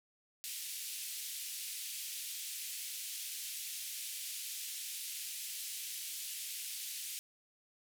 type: band-pass noise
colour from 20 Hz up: white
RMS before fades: -43 dBFS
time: 0.44-7.19 s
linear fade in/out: 0 ms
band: 2400 to 14000 Hz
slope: 24 dB/octave
effects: none